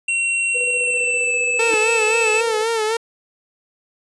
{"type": "tone with pitch glide", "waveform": "square", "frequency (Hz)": [2733, 2619], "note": ["F7", "E7"], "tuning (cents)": [-38, -12], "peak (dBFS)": -18, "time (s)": [0.08, 2.41], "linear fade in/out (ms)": 5, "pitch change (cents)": -74, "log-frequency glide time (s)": [0.74, 1.37]}
{"type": "tone with tremolo", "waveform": "sine", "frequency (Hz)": 490.9, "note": "B4", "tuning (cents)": -10, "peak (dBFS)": -24, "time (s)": [0.54, 2.64], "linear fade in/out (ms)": 20, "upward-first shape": "square", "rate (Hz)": 15, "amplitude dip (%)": 50}
{"type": "tone with vibrato", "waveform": "sawtooth", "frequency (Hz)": 444.9, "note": "A4", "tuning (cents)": 19, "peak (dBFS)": -14, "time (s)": [1.59, 2.97], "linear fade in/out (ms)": 5, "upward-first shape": "sine", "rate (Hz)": 3.8, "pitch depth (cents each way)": 68}
{"type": "tone with exponential growth", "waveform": "square", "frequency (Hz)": 319.9, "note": "D#4", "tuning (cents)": 48, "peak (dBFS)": -23, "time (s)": [1.64, 1.74], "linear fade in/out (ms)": 0, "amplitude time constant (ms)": 21}
{"effects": ["resampled to 24000 Hz"]}